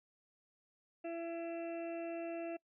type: harmonic tone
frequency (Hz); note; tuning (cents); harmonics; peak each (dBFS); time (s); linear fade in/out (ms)
335.4; E4; +30; 1 / 2 / 4 / 5 / 6 / 7 / 8; -42 / -42 / -59 / -61 / -62 / -62 / -54; 1.04-2.57; 10
effects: noise-tail reverb RT60 0.1 s tail -25 dB re dry